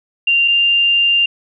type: tone pair in turn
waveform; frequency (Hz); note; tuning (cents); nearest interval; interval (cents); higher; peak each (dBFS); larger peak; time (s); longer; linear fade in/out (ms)
sine; 2779 / 2792; F7 / F7; -9 / -1; unison; 8; second; -10; neither; 0.27-0.48 / 0.48-1.26; second; 5
effects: none